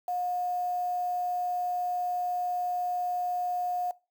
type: tone with quantisation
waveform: sine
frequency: 718 Hz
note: F5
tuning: 48 cents sharp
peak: -28 dBFS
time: 0.08-3.91 s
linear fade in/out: 2 ms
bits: 8
effects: noise-tail reverb RT60 0.3 s tail -22 dB re dry